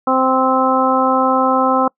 harmonic tone, 260.9 Hz, C4, 5 cents flat, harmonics 1 / 2 / 3 / 4 / 5, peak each -18 / -18 / -18 / -18 / -18 dBFS, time 0.07-1.88 s, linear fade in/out 5 ms, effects noise-tail reverb RT60 0.1 s tail -26 dB re dry

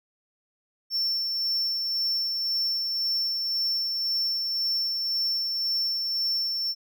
triangle tone with tremolo, 5410 Hz, E8, 44 cents sharp, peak -22 dBFS, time 0.9-6.75 s, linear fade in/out 50 ms, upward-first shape sine, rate 1.9 Hz, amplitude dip 30%, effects none

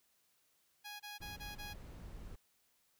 10% pulse tone bursts, 829 Hz, G#5, 3 cents flat, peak -38 dBFS, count 5, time 0.84-1.74 s, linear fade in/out 20 ms, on 160 ms, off 25 ms
brown noise, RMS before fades -50 dBFS, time 1.2-2.36 s, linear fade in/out 10 ms
effects white hiss -75 dBFS RMS until 2.99 s

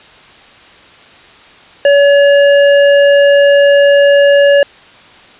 sine tone with hard clipping, 567 Hz, C#5, 39 cents sharp, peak -6 dBFS, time 1.85-4.63 s, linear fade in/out 2 ms, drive 15 dB, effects white hiss -39 dBFS RMS until 5.39 s + resampled to 8000 Hz

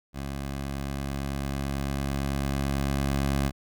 15% pulse tone with level ramp, 69 Hz, C#2, 7 cents flat, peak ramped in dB -26 to -17 dBFS, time 0.13-3.52 s, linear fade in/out 50 ms, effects none

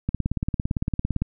click train, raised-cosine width 5 ms, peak -11 dBFS, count 21, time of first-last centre 0.09-1.22 s, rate 17.7 Hz, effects none

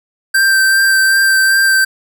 square tone with vibrato, 1568 Hz, G6, in tune, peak -9 dBFS, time 0.34-1.85 s, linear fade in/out 10 ms, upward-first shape sine, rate 2.6 Hz, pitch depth 14 cents each way, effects none

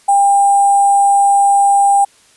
sine tone with sample-and-hold, 800 Hz, G5, 35 cents sharp, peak -7 dBFS, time 0.08-2.05 s, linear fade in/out 10 ms, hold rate 8820 Hz, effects white hiss -49 dBFS RMS until 2.36 s + resampled to 24000 Hz

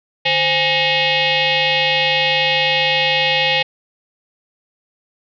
sine tone with frequency modulation, 152.5 Hz, D#3, 34 cents flat, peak -13 dBFS, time 0.25-3.63 s, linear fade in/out 10 ms, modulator 676 Hz, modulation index 5.2, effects none

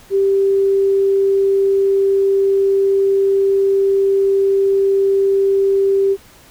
sine tone, 392 Hz, G4, in tune, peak -11 dBFS, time 0.1-6.17 s, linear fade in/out 50 ms, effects pink hiss -45 dBFS RMS until 6.5 s

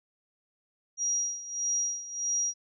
sine tone with tremolo, 5730 Hz, F8, 44 cents sharp, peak -25 dBFS, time 0.97-2.54 s, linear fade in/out 50 ms, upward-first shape sine, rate 1.6 Hz, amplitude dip 80%, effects none

